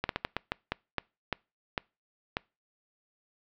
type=slowing click train; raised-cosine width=0.3 ms; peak=-12 dBFS; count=11; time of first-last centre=0.04-2.369 s; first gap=52 ms; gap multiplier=1.31; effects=noise-tail reverb RT60 0.3 s tail -26 dB re dry + low-pass 4000 Hz 12 dB/octave